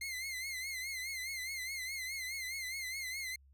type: tone with vibrato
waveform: sawtooth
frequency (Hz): 2093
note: C7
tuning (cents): 0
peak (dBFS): -35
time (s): 0.01-3.36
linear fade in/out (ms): 5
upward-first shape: triangle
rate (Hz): 4.8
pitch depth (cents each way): 92
effects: added 68 Hz sine -60 dBFS peak until 3.53 s